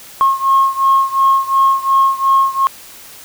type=beating tone pair; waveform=sine; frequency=1080 / 1082.8 Hz; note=C#6 / C#6; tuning=-45 / -41 cents; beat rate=2.8 Hz; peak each=-11 / -13 dBFS; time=0.21-2.67 s; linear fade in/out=0 ms; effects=tanh soft clip ceiling -3 dBFS + white hiss -37 dBFS RMS until 3.24 s